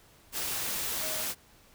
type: tone in noise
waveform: sine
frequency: 628 Hz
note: D#5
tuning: 16 cents sharp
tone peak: -41 dBFS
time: 0.99-1.25 s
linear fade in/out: 50 ms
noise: white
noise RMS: -33 dBFS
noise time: 0.32-1.35 s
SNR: -11 dB
effects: pink hiss -59 dBFS RMS until 1.74 s